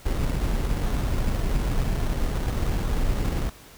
brown noise with sample-and-hold, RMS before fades -24 dBFS, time 0.05-3.5 s, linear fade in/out 10 ms, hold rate 2450 Hz, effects pink hiss -48 dBFS RMS until 3.77 s

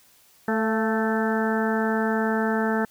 harmonic tone with a mistuned harmonic, 220.3 Hz, A3, 2 cents sharp, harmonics 1 / 2 / 3 / 4 / 5 / 6 / 7 / 8, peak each -24 / -27 / -31 / -30 / -42 / -33 / -32 / -33 dBFS, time 0.48-2.85 s, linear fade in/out 2 ms, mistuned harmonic 3, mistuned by +35 cents, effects white hiss -57 dBFS RMS until 2.9 s

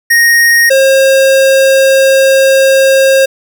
square tone pair in turn, 1864.7 / 536.7 Hz, A#6 / C5, 0 / +44 cents, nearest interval octave + minor seventh, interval 2156 cents, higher first, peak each -5 dBFS, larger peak neither, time 0.1-0.7 / 0.7-3.26 s, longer second, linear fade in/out 10 ms, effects none

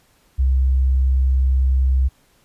sine tone, 65.41 Hz, C2, in tune, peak -13 dBFS, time 0.38-2.09 s, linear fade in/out 20 ms, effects pink hiss -58 dBFS RMS until 2.44 s + resampled to 32000 Hz

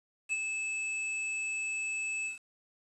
square tone with ADSR envelope, 2610 Hz, E7, 18 cents flat, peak -28 dBFS, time 0.29-2.39 s, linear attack 36 ms, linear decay 32 ms, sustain -5 dB, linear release 130 ms, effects resampled to 22050 Hz + 9-bit

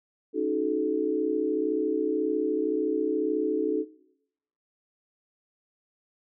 sine chord, D# half-diminished seventh, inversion third, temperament equal with one note detuned, 277.2 / 311.1 / 370 / 431.9 Hz, C#4 / D#4 / F#4 / A4, 0 / 0 / 0 / -32 cents, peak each -34 / -29 / -31 / -28 dBFS, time 0.33-3.85 s, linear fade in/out 50 ms, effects noise-tail reverb RT60 0.8 s tail -19 dB re dry

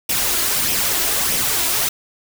white noise with flanger, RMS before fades -19 dBFS, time 0.09-1.89 s, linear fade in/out 5 ms, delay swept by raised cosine 0.34 to 3.04 ms, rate 1.6 Hz, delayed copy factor +0.5, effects none

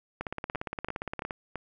two click trains, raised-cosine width 0.5 ms, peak -18 / -19 dBFS, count 20 / 4, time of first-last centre 0.21-1.308 / 0.55-1.557 s, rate 17.3 / 2.98 Hz, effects none

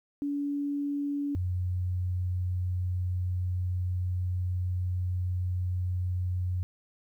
sine tone pair in turn, 285.9 / 90.65 Hz, D4 / F#2, -46 / -35 cents, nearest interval octave + minor sixth, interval 1989 cents, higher first, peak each -28 / -27 dBFS, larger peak second, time 0.22-1.35 / 1.35-6.63 s, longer second, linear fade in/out 0 ms, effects 11-bit

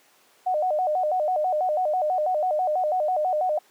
sine tone with vibrato, 670 Hz, E5, 28 cents sharp, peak -20 dBFS, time 0.46-3.59 s, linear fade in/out 10 ms, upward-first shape square, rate 6.1 Hz, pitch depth 170 cents each way, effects pink hiss -58 dBFS RMS until 3.7 s + high-pass 400 Hz 12 dB/octave

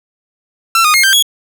sawtooth tone with pitch steps, 1345 / 1233 / 2138 / 1572 / 3341 Hz, E6 / D#6 / C7 / G6 / G#7, +34 / -16 / +37 / +4 / +10 cents, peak -4 dBFS, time 0.75-1.225 s, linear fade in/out 2 ms, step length 95 ms, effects none

